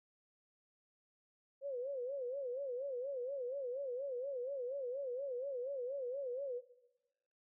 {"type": "tone with vibrato", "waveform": "sine", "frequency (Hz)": 523.3, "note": "C5", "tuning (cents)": 0, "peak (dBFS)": -38, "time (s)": [1.61, 6.62], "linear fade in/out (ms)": 50, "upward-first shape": "sine", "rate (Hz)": 4.2, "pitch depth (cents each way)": 140, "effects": ["noise-tail reverb RT60 1.0 s tail -18 dB re dry"]}